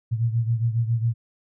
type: beating tone pair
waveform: sine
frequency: 114.1 / 121.4 Hz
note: A#2 / B2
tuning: -37 / -29 cents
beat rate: 7.3 Hz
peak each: -21 / -26 dBFS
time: 0.11-1.14 s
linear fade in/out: 20 ms
effects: none